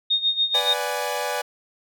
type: tone with tremolo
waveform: sine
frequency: 3695 Hz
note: A#7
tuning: 16 cents flat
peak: -16 dBFS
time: 0.1-0.74 s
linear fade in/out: 10 ms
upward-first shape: sine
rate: 7 Hz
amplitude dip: 80%
type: chord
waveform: sawtooth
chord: G# half-diminished seventh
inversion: first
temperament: equal with one note detuned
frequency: 493.9 / 585 / 740 / 830.6 Hz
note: B4 / D5 / F#5 / G#5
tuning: 0 / -7 / 0 / 0 cents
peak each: -26 / -25 / -30 / -25 dBFS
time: 0.54-1.42 s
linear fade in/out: 10 ms
effects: none